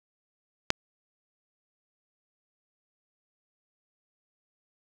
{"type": "click", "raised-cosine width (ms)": 0.2, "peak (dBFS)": -4, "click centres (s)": 0.704, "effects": []}